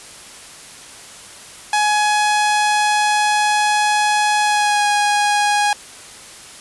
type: tone with pitch glide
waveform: sawtooth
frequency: 840 to 826.5 Hz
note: G#5 to G#5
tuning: +19 to -9 cents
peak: -10 dBFS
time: 1.73-5.73 s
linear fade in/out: 2 ms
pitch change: -28 cents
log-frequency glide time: 4.42-4.85 s
effects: white hiss -38 dBFS RMS until 6.6 s + resampled to 24000 Hz